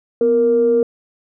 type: tone pair together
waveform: sine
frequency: 246.9 / 466.5 Hz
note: B3 / A#4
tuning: 0 / +1 cents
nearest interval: major seventh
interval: 1101 cents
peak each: -20 / -11 dBFS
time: 0.21-0.83 s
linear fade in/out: 2 ms
effects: tanh soft clip ceiling -5 dBFS